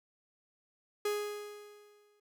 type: tone with exponential decay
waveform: 45% pulse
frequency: 415.3 Hz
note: G#4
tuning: in tune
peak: -29 dBFS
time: 1.05-2.2 s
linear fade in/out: 5 ms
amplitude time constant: 250 ms
effects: none